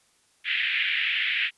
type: band-pass noise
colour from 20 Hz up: pink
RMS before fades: -26 dBFS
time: 0.44-1.51 s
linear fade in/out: 50 ms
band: 1800 to 3200 Hz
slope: 48 dB/octave
effects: white hiss -64 dBFS RMS until 1.57 s + resampled to 24000 Hz